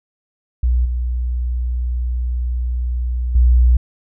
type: tone with level steps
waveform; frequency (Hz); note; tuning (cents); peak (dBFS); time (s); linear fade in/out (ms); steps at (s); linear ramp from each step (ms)
sine; 61; B1; -21; -12 / -17 / -8; 0.63-3.77; 5; 0.85 / 3.35; 5
effects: none